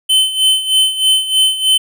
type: tone with tremolo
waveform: square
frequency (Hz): 3060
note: G7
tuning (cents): -42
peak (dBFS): -8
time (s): 0.09-1.78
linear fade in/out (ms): 10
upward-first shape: sine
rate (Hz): 3.2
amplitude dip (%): 75
effects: none